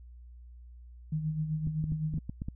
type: tone with tremolo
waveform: sine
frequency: 155.56 Hz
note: D#3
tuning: in tune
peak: -27 dBFS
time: 1.12-2.19 s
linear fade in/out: 5 ms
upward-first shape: sine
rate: 7.8 Hz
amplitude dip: 55%
type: clicks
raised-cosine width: 5 ms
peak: -23 dBFS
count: 8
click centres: 1.672 / 1.841 / 1.921 / 2.14 / 2.179 / 2.295 / 2.419 / 2.485 s
effects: added 60 Hz sine -47 dBFS peak until 2.55 s